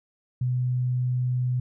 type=tone; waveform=sine; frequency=125.4 Hz; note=B2; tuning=27 cents sharp; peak=-22 dBFS; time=0.41-1.6 s; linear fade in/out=5 ms; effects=none